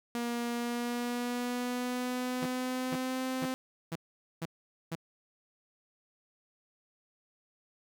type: tone with pitch glide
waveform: sawtooth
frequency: 237.6 to 259.1 Hz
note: A#3 to C4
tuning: +33 to -17 cents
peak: -28 dBFS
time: 0.15-3.54 s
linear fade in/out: 0 ms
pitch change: +150 cents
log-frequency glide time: 0.53-3.24 s
type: tone bursts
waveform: sawtooth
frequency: 164.81 Hz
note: E3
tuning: in tune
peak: -30 dBFS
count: 6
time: 2.42-4.954 s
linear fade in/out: 5 ms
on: 39 ms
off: 460 ms
effects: none